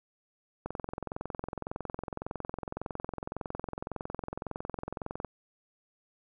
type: click train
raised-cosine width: 1 ms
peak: -21 dBFS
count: 101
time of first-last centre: 0.66-5.247 s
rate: 21.8 Hz
effects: none